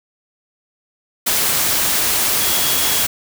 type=tone in noise; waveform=sine; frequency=3322 Hz; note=G#7; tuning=in tune; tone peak=-26 dBFS; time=2.41-3.04 s; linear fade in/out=10 ms; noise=white; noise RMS=-17 dBFS; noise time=1.26-3.07 s; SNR=-12 dB; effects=none